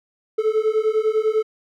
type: beating tone pair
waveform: triangle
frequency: 430.8 / 440.8 Hz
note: A4 / A4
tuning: -37 / +3 cents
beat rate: 10 Hz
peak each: -18 dBFS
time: 0.38-1.43 s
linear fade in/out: 10 ms
effects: none